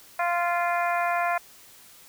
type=harmonic tone; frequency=347.3 Hz; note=F4; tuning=10 cents flat; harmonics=2 / 3 / 4 / 5 / 6 / 7; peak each=-25 / -29 / -31 / -33 / -35 / -36 dBFS; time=0.19-1.38 s; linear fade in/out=5 ms; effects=white hiss -51 dBFS RMS until 2.08 s